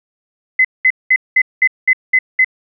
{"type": "tone bursts", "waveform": "sine", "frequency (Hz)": 2036, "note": "C7", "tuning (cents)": -48, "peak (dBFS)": -7, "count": 8, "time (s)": [0.59, 2.446], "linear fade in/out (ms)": 5, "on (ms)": 57, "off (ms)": 200, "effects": []}